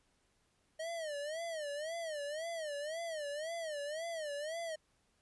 square tone with vibrato, 622.3 Hz, D#5, in tune, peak -39 dBFS, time 0.79-4.76 s, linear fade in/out 10 ms, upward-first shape sine, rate 1.9 Hz, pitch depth 150 cents each way, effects pink hiss -75 dBFS RMS until 5.21 s + resampled to 24000 Hz

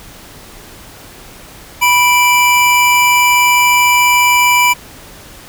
square tone pair together, 982.7 / 2340 Hz, B5 / D7, -9 / -7 cents, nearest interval octave + minor third, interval 1502 cents, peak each -11 dBFS, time 1.81-4.74 s, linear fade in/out 20 ms, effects pink hiss -36 dBFS RMS until 5.48 s

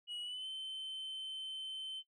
sine tone with pitch glide, 2915 to 3079 Hz, F#7 to G7, -26 to -32 cents, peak -38 dBFS, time 0.07-2.03 s, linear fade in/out 50 ms, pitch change +94 cents, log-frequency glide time 0.22-0.47 s, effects noise-tail reverb RT60 0.1 s tail -18 dB re dry + tanh soft clip ceiling -40 dBFS

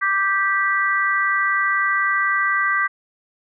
sine chord, G major, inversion second, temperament just, 1176 / 1568 / 1960 Hz, D6 / G6 / B6, +2 / 0 / -14 cents, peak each -21 dBFS, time 0.01-2.88 s, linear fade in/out 20 ms, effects none

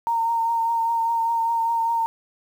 sine tone with vibrato, 920 Hz, A#5, 23 cents flat, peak -19 dBFS, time 0.07-2.06 s, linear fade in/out 0 ms, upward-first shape triangle, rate 5 Hz, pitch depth 24 cents each way, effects 8-bit

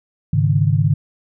sine chord, Ab suspended fourth, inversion none, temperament equal, 103.83 / 138.59 / 155.56 Hz, Ab2 / Db3 / Eb3, 0 / 0 / 0 cents, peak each -17 dBFS, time 0.33-0.94 s, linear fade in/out 5 ms, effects none

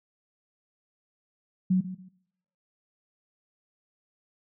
sine tone with echo, 185 Hz, F#3, in tune, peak -19 dBFS, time 1.7-1.81 s, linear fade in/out 10 ms, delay 140 ms, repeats 2, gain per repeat -13 dB, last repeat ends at 2.09 s, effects noise-tail reverb RT60 0.7 s tail -20 dB re dry

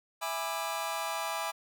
sawtooth chord, E dominant seventh, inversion none, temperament just, 659.3 / 824.1 / 988.9 / 1186.7 Hz, E5 / G#5 / B5 / D6, 0 / -14 / +2 / +18 cents, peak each -34 dBFS, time 0.21-1.52 s, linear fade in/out 20 ms, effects none

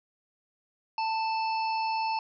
harmonic tone with a mistuned harmonic, 878 Hz, A5, 4 cents flat, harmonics 1 / 3 / 5 / 6, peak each -27 / -37 / -41 / -43 dBFS, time 0.98-2.19 s, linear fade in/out 2 ms, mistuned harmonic 1, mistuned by +24 cents, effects none

